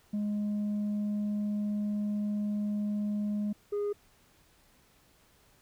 sine tone pair in turn, 207.7 / 410.6 Hz, G#3 / G#4, 0 / -20 cents, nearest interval octave, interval 1180 cents, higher second, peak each -26 dBFS, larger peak neither, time 0.13-3.53 / 3.72-3.93 s, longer first, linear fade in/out 10 ms, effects tanh soft clip ceiling -28 dBFS + pink hiss -64 dBFS RMS until 5.61 s

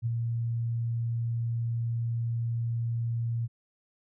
sine tone with ADSR envelope, 116.54 Hz, A#2, in tune, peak -24 dBFS, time 0.02-3.48 s, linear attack 41 ms, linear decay 19 ms, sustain -3 dB, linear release 33 ms, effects none

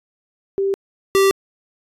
sine / square tone pair in turn, 392 / 390 Hz, G4 / G4, 0 / -9 cents, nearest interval unison, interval 9 cents, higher first, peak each -16 / -12 dBFS, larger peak second, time 0.58-0.74 / 1.15-1.31 s, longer neither, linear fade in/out 0 ms, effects resampled to 32000 Hz

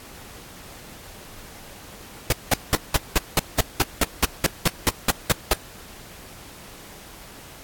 pink noise bursts, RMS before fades -17 dBFS, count 16, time 2.3-5.534 s, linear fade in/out 2 ms, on 24 ms, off 190 ms, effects pink hiss -43 dBFS RMS until 7.63 s + AAC 64 kbps

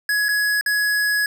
square tone with dropouts, 1679 Hz, G#6, 18 cents sharp, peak -18 dBFS, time 0.09-1.26 s, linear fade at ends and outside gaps 2 ms, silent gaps 0.285-0.289 / 0.611-0.661 s, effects none

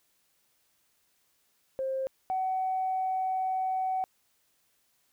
sine tone pair in turn, 530 / 753.2 Hz, C5 / F#5, +22 / +31 cents, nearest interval tritone, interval 609 cents, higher second, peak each -28 / -26 dBFS, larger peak second, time 1.79-2.07 / 2.3-4.04 s, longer second, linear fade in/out 0 ms, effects tanh soft clip ceiling -22 dBFS + white hiss -71 dBFS RMS until 5.12 s

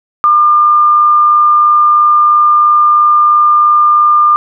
sine tone with amplitude modulation, 1200 Hz, D6, 37 cents sharp, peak -3 dBFS, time 0.24-4.36 s, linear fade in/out 0 ms, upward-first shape sine, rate 103 Hz, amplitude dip 25%, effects none

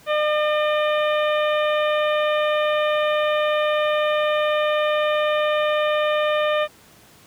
harmonic tone, 604 Hz, D5, 48 cents sharp, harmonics 1 / 2 / 3 / 4 / 5 / 6, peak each -19 / -25 / -29 / -31 / -33 / -35 dBFS, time 0.06-6.68 s, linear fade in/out 50 ms, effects pink hiss -50 dBFS RMS until 7.26 s + high-pass 80 Hz 12 dB/octave

